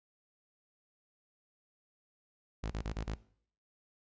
sawtooth tone bursts, 53.7 Hz, A1, 41 cents flat, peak -31 dBFS, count 5, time 2.63-3.153 s, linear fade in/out 10 ms, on 83 ms, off 27 ms, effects noise-tail reverb RT60 0.6 s tail -20 dB re dry + resampled to 16000 Hz

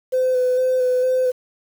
sine tone with vibrato, 508 Hz, B4, 49 cents sharp, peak -14 dBFS, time 0.12-1.32 s, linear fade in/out 20 ms, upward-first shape square, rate 2.2 Hz, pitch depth 16 cents each way, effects tanh soft clip ceiling -12 dBFS + 7-bit

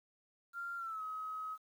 sine tone with pitch glide, 1388 to 1272.8 Hz, F6 to D#6, -11 to +39 cents, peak -39 dBFS, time 0.53-1.58 s, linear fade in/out 50 ms, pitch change -150 cents, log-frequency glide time 0.77-1.02 s, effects 11-bit

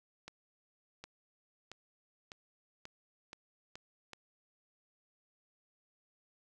accelerating click train, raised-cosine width 0.2 ms, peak -29 dBFS, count 8, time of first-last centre 0.28-4.133 s, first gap 760 ms, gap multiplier 0.89, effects none

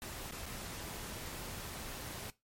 pink noise with dropouts, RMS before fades -44 dBFS, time 0.02-2.3 s, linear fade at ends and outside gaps 0 ms, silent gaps 0.31-0.322 / 0.457-0.463 s, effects noise-tail reverb RT60 0.2 s tail -18 dB re dry + MP3 64 kbps

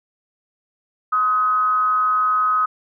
sine tone with frequency modulation, 1263 Hz, D#6, 26 cents sharp, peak -15 dBFS, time 1.12-2.66 s, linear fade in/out 10 ms, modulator 226 Hz, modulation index 0.32, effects none

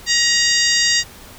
harmonic tone with a mistuned harmonic, 946 Hz, A#5, 25 cents sharp, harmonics 2 / 3 / 4 / 5 / 6 / 7 / 8, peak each -19 / -24 / -22 / -18 / -24 / -22 / -24 dBFS, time 0.06-1.04 s, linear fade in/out 50 ms, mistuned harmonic 4, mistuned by -33 cents, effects pink hiss -40 dBFS RMS until 1.38 s

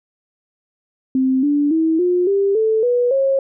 sine tone with pitch steps, 261.6 / 290.3 / 322.1 / 357.4 / 396.5 / 440 / 488.2 / 541.7 Hz, C4 / D4 / E4 / F4 / G4 / A4 / B4 / C#5, 0 / -20 / -40 / +40 / +20 / 0 / -20 / -40 cents, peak -13 dBFS, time 1.15-3.39 s, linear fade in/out 2 ms, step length 280 ms, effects none

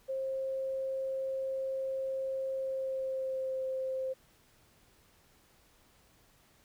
sine tone with pitch glide, 532 to 524.4 Hz, C5 to C5, +29 to +4 cents, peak -32 dBFS, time 0.08-4.14 s, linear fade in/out 20 ms, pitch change -25 cents, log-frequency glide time 2.55-3.6 s, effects pink hiss -65 dBFS RMS until 6.64 s

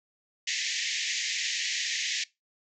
pink band-pass noise, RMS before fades -31 dBFS, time 0.47-2.24 s, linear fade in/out 5 ms, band 1800 to 7200 Hz, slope 96 dB/octave, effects noise-tail reverb RT60 0.2 s tail -21 dB re dry

